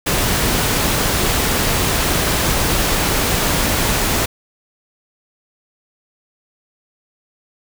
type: noise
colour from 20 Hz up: pink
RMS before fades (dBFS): -17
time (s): 0.06-4.26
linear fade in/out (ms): 10
effects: none